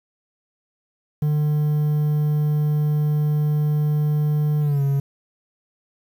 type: tone with pitch glide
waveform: triangle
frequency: 150 to 139.15 Hz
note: D3 to C#3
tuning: +37 to +7 cents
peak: -15 dBFS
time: 1.22-5 s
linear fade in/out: 5 ms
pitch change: -130 cents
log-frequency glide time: 4.61-4.82 s
effects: 8-bit